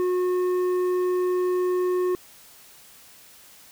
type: tone with tanh clipping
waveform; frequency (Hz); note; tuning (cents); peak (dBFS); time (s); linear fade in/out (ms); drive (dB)
sine; 362.8; F#4; -34; -22; 0-2.15; 0; 8
effects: white hiss -50 dBFS RMS until 3.71 s